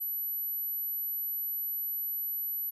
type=tone; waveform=sine; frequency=11840 Hz; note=F#9; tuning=in tune; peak=-31 dBFS; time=0-2.71 s; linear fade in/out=20 ms; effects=none